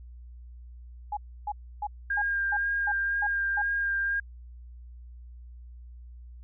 sine tone bursts, 830.6 Hz, G#5, in tune, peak -28 dBFS, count 8, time 1.12-3.62 s, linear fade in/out 5 ms, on 50 ms, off 300 ms
sine tone with vibrato, 1608 Hz, G6, 44 cents sharp, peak -25 dBFS, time 2.1-4.2 s, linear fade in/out 5 ms, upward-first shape sine, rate 2 Hz, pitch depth 16 cents each way
effects added 60 Hz sine -43 dBFS peak until 6.43 s

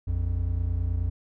triangle tone pair together, 57.74 / 87.31 Hz, A#1 / F2, -16 / 0 cents, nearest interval perfect fifth, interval 716 cents, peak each -26 / -24 dBFS, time 0.07-1.1 s, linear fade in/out 10 ms, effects none

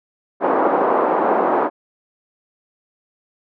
white band-pass noise, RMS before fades -17 dBFS, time 0.4-1.7 s, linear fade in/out 50 ms, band 270 to 1000 Hz, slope 24 dB/octave, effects none

